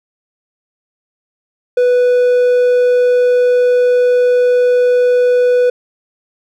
triangle tone, 493.9 Hz, B4, in tune, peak -6 dBFS, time 1.77-5.7 s, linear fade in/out 5 ms, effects none

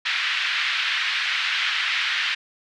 pink band-pass noise, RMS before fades -24 dBFS, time 0.05-2.35 s, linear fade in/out 10 ms, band 1600 to 3700 Hz, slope 24 dB/octave, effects none

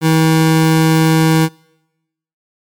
25% pulse tone, 160 Hz, D#3, 49 cents sharp, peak -5 dBFS, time 0.01-1.49 s, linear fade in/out 50 ms, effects noise-tail reverb RT60 0.9 s tail -25 dB re dry + MP3 96 kbps

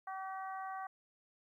harmonic tone, 382.2 Hz, G4, 44 cents flat, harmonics 2 / 3 / 4 / 5, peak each -42 / -45 / -51 / -54 dBFS, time 0.07-0.87 s, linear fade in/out 5 ms, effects 13-bit

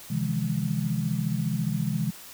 sine chord, F minor seventh, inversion second, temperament equal with one note detuned, 130.81 / 155.56 / 170.13 / 207.7 Hz, C3 / Eb3 / F3 / Ab3, 0 / 0 / -45 / 0 cents, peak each -30 dBFS, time 0.1-2.11 s, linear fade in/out 10 ms, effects white hiss -45 dBFS RMS until 2.33 s

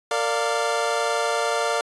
25% pulse chord, Bb major, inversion none, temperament equal with one note detuned, 458.4 / 587.3 / 698.5 Hz, Bb4 / D5 / F5, -29 / 0 / 0 cents, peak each -22 / -22 / -22 dBFS, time 0.11-1.81 s, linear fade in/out 2 ms, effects resampled to 22050 Hz

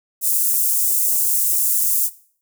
white high-pass noise, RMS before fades -18 dBFS, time 0.21-2.1 s, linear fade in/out 50 ms, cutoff 7600 Hz, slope 24 dB/octave, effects noise-tail reverb RT60 0.5 s tail -18 dB re dry

